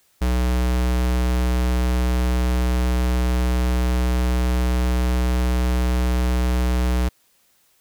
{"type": "tone", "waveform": "square", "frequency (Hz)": 61.74, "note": "B1", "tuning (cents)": 0, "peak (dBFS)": -18, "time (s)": [0.21, 7.09], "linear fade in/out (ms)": 10, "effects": ["white hiss -61 dBFS RMS until 7.8 s"]}